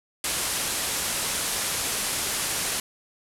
white low-pass noise, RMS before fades -28 dBFS, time 0.24-2.8 s, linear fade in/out 2 ms, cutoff 12000 Hz, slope 48 dB/octave, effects none

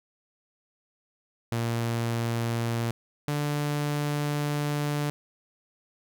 sawtooth tone pair in turn, 116.54 / 146.83 Hz, A#2 / D3, 0 / 0 cents, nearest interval major third, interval 400 cents, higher second, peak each -22 dBFS, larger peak neither, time 1.52-2.91 / 3.28-5.1 s, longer second, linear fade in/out 0 ms, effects none

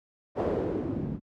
white noise with low-pass filter sweep, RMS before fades -30 dBFS, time 0.35-1.2 s, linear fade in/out 50 ms, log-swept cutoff 580 to 200 Hz, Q 2.1, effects high-pass 60 Hz 12 dB/octave

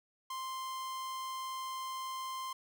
45% pulse tone, 1046.5 Hz, C6, in tune, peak -38 dBFS, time 0.3-2.53 s, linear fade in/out 5 ms, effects none

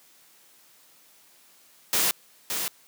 white noise with echo, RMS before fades -23 dBFS, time 1.93-2.11 s, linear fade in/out 0 ms, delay 570 ms, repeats 1, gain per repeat -6 dB, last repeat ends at 2.68 s, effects white hiss -57 dBFS RMS until 2.87 s + high-pass 150 Hz 12 dB/octave

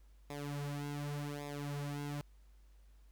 sawtooth tone with flanger, 144.6 Hz, D3, 27 cents flat, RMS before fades -41 dBFS, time 0.3-2.21 s, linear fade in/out 0 ms, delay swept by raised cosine 0.67 to 5.27 ms, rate 0.87 Hz, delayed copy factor -0.85, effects added 50 Hz sine -58 dBFS peak until 3.11 s + pink hiss -75 dBFS RMS until 3.11 s

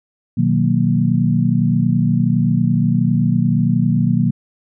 sine chord, B major seventh, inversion none, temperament equal, 123.47 / 155.56 / 185 / 233.1 Hz, B2 / D#3 / F#3 / A#3, 0 / 0 / 0 / 0 cents, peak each -18 dBFS, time 0.37-4.31 s, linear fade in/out 10 ms, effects none

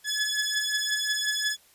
15% pulse beating tone pair, 1703 / 1708.6 Hz, G#6 / G#6, +43 / +49 cents, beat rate 5.6 Hz, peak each -22 dBFS, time 0.04-1.57 s, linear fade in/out 50 ms, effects white hiss -59 dBFS RMS until 1.74 s + resampled to 32000 Hz

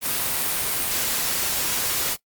white noise, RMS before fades -24 dBFS, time 0.01-2.17 s, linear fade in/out 50 ms, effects noise-tail reverb RT60 0.1 s tail -19 dB re dry + Opus 32 kbps

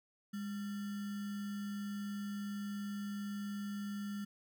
sine tone with sample-and-hold, 203.6 Hz, G#3, 34 cents flat, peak -38 dBFS, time 0.33-4.25 s, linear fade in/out 10 ms, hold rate 1575 Hz, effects none

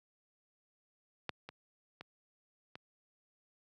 clicks, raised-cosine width 0.3 ms, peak -19 / -29 / -30 / -30 dBFS, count 4, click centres 1.293 / 1.49 / 2.01 / 2.755 s, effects high-pass 100 Hz 12 dB/octave

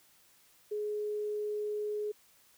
sine tone, 420 Hz, G#4, 19 cents sharp, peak -32 dBFS, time 0.71-2.12 s, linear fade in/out 10 ms, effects white hiss -64 dBFS RMS until 2.57 s

